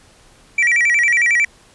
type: tone with vibrato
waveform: triangle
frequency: 2112 Hz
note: C7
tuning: 16 cents sharp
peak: -10 dBFS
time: 0.58-1.45 s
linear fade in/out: 5 ms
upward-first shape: square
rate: 11 Hz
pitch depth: 170 cents each way
effects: pink hiss -49 dBFS RMS until 1.74 s + resampled to 24000 Hz